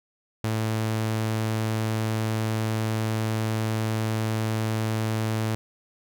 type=tone; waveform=sawtooth; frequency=110 Hz; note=A2; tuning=in tune; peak=-20 dBFS; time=0.44-5.55 s; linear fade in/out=0 ms; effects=none